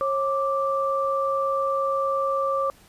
sine tone pair together, 544 / 1172.8 Hz, C#5 / D6, -33 / -3 cents, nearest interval octave + minor second, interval 1330 cents, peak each -24 dBFS, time 0.01-2.7 s, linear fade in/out 0 ms, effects pink hiss -54 dBFS RMS until 2.88 s + resampled to 32000 Hz

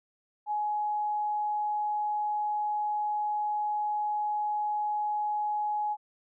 sine tone, 840 Hz, G#5, 19 cents sharp, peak -27 dBFS, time 0.46-5.97 s, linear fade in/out 50 ms, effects none

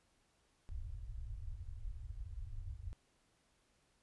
pink low-pass noise, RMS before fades -45 dBFS, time 0.69-2.93 s, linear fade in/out 0 ms, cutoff 110 Hz, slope 96 dB/octave, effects pink hiss -75 dBFS RMS until 4.02 s + resampled to 24000 Hz

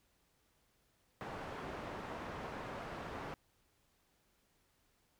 white low-pass noise, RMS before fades -45 dBFS, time 1.21-3.34 s, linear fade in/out 0 ms, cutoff 1100 Hz, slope 12 dB/octave, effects pink hiss -75 dBFS RMS until 5.19 s

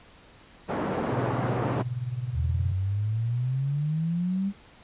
pink band-pass noise, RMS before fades -29 dBFS, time 0.68-1.83 s, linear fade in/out 20 ms, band 180 to 1000 Hz, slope 12 dB/octave
sine tone with tremolo, 122.9 Hz, B2, 8 cents flat, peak -25 dBFS, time 1.12-2.72 s, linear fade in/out 5 ms, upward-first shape sine, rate 19 Hz, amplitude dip 75%
sine exponential sweep, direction up, 77.2 to 202 Hz, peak -24 dBFS, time 2.33-4.53 s, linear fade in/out 50 ms
effects pink hiss -53 dBFS RMS until 4.83 s + resampled to 8000 Hz

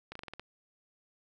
slowing click train, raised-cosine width 0.3 ms, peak -26 dBFS, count 7, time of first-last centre 0.12-0.396 s, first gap 34 ms, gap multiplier 1.12, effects none

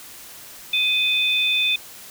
sine tone pair together, 2506 / 3544 Hz, D#7 / A7, +12 / +12 cents, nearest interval tritone, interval 600 cents, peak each -20 dBFS, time 0.73-1.76 s, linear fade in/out 5 ms, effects white hiss -41 dBFS RMS until 2.1 s

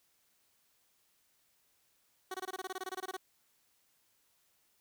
15% pulse tone bursts, 375.3 Hz, F#4, 25 cents sharp, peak -31 dBFS, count 16, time 2.31-3.168 s, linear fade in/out 5 ms, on 33 ms, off 22 ms, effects white hiss -73 dBFS RMS until 4.8 s

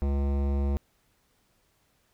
sine tone with hard clipping, 69.9 Hz, C#2, 15 cents sharp, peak -26 dBFS, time 0.02-0.77 s, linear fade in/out 0 ms, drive 17 dB, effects pink hiss -69 dBFS RMS until 2.13 s

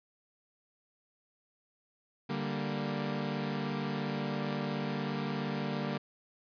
sawtooth chord, G minor, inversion second, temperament equal, 146.83 / 196 / 233.1 Hz, D3 / G3 / Bb3, 0 / 0 / 0 cents, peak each -33 dBFS, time 2.29-5.98 s, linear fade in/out 10 ms, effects resampled to 11025 Hz

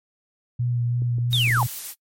sine tone with vibrato, 120.7 Hz, B2, 39 cents flat, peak -20 dBFS, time 0.59-1.67 s, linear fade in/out 10 ms, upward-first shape sine, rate 3 Hz, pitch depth 18 cents each way
clicks, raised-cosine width 3 ms, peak -25 dBFS, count 5, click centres 1.021 / 1.184 / 1.475 / 1.507 / 1.573 s
blue noise, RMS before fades -32 dBFS, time 1.3-1.95 s, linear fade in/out 50 ms
sine linear sweep, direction down, 3794 to 763 Hz, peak -19 dBFS, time 1.33-1.63 s, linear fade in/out 0 ms
effects noise-tail reverb RT60 0.1 s tail -26 dB re dry + MP3 64 kbps

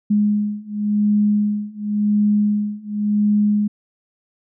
sine beating tone pair, 207.7 / 208.62 Hz, G#3 / G#3, 0 / +8 cents, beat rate 0.92 Hz, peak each -19 / -18 dBFS, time 0.1-3.68 s, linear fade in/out 10 ms, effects none

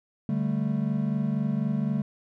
triangle chord, D suspended fourth, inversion none, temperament equal, 146.83 / 196 / 220 Hz, D3 / G3 / A3, 0 / 0 / 0 cents, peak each -27 / -27 / -26 dBFS, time 0.29-2.02 s, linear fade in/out 2 ms, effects none

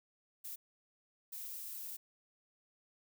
violet noise bursts at uneven times, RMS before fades -45 dBFS, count 2, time 0.44-0.56 / 1.32-1.97 s, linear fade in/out 10 ms, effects none

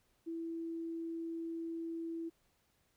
sine tone, 330.7 Hz, E4, 6 cents sharp, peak -38 dBFS, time 0.26-2.3 s, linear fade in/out 20 ms, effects pink hiss -75 dBFS RMS until 2.96 s

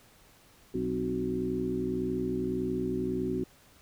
harmonic tone with a mistuned harmonic, 61.74 Hz, B1, in tune, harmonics 1 / 2 / 3 / 4 / 5 / 6, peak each -44 / -41 / -37 / -33 / -38 / -32 dBFS, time 0.74-3.44 s, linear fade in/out 5 ms, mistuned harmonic 4, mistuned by +80 cents, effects pink hiss -59 dBFS RMS until 3.81 s

